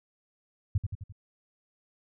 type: tone with echo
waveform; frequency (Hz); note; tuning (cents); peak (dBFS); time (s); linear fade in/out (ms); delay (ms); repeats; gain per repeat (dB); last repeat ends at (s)
sine; 98; G2; 0; -21; 0.75-0.78; 5; 86; 4; -5; 1.124
effects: none